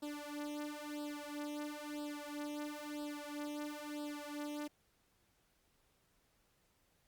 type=tone with flanger; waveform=sawtooth; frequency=295.2 Hz; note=D4; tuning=9 cents sharp; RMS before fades=-44 dBFS; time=0.02-4.68 s; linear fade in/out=10 ms; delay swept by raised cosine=0.23 to 3.73 ms; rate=1 Hz; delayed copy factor=+1; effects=pink hiss -75 dBFS RMS until 7.07 s + Opus 48 kbps